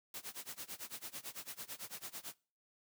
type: noise with tremolo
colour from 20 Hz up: white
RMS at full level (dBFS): -44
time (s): 0.14-2.34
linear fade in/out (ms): 2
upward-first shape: sine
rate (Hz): 9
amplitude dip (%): 95
effects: noise-tail reverb RT60 0.4 s tail -24 dB re dry + high-pass 100 Hz 12 dB/octave